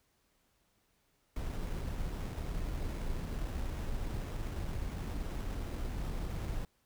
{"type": "noise with sample-and-hold", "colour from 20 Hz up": "brown", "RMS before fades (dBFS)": -37, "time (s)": [1.36, 6.65], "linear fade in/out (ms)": 2, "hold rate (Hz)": 4410, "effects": ["pink hiss -74 dBFS RMS until 6.85 s"]}